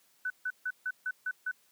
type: tone bursts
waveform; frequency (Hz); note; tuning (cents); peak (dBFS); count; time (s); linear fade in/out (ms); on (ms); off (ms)
sine; 1500; F#6; +23; -30; 7; 0.25-1.514; 5; 52; 150
effects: white hiss -67 dBFS RMS until 1.71 s + high-pass 150 Hz 12 dB/octave